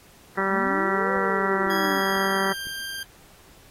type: harmonic tone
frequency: 193.8 Hz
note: G3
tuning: 20 cents flat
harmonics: 1 / 2 / 3 / 4 / 5 / 6 / 7 / 8 / 9 / 10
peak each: -30 / -28 / -33 / -34 / -31 / -33 / -28 / -34 / -34 / -30 dBFS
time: 0.37-2.53 s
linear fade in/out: 10 ms
type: exponential two-way sweep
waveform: sine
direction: up then down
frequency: 190.8 to 515 to 274.7 Hz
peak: -29 dBFS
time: 0.48-2.02 s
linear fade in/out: 50 ms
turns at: 1.12 s
type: click train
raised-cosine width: 3 ms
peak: -31 dBFS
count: 5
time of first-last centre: 0.67-2.67 s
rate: 2 Hz
type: tone with pitch glide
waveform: 20% pulse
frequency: 1642 to 1587 Hz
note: G#6 to G6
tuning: -20 to +21 cents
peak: -26 dBFS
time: 1.7-3.03 s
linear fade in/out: 2 ms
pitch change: -59 cents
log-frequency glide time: 1.9-2.56 s
effects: pink hiss -53 dBFS RMS until 3.7 s + AAC 48 kbps